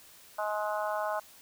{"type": "harmonic tone", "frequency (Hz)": 210.7, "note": "G#3", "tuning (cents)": 25, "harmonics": [3, 4, 5, 6, 7], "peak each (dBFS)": [-33, -35, -37, -39, -40], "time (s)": [0.38, 1.2], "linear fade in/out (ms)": 10, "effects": ["white hiss -55 dBFS RMS until 1.41 s"]}